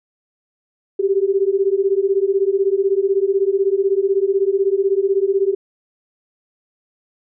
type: beating tone pair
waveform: sine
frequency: 383.6 / 399.6 Hz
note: G4 / G4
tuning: -37 / +33 cents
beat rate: 16 Hz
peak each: -17 dBFS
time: 0.99-5.55 s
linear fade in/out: 10 ms
effects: none